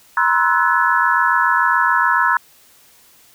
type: tone cluster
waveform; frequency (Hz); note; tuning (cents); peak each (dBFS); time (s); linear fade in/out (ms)
sine; 958 / 1045 / 1318 / 1480 / 1705; A#5 / C6 / E6 / F#6 / G#6; +47 / -2 / -1 / 0 / +45; -19; 0.17-2.37; 2
effects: white hiss -50 dBFS RMS until 3.34 s